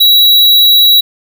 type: tone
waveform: square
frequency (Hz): 3895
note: B7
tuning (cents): -25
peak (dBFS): -4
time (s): 0-1.01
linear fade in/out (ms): 10
effects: none